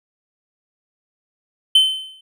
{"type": "tone with exponential decay", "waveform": "triangle", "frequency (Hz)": 3070, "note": "G7", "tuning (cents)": -37, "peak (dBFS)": -5, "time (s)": [1.75, 2.21], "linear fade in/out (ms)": 5, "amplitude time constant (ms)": 100, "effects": []}